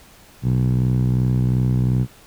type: tone with band-pass filter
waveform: 10% pulse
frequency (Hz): 62.8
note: B1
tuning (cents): +30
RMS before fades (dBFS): -18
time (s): 0.42-2.07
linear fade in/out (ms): 50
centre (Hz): 130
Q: 2.5
effects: pink hiss -48 dBFS RMS until 2.26 s